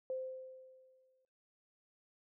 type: tone with exponential decay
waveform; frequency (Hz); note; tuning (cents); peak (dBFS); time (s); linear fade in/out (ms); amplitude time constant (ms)
sine; 519; C5; -14; -35; 0.1-1.25; 1; 250
effects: noise-tail reverb RT60 0.9 s tail -26 dB re dry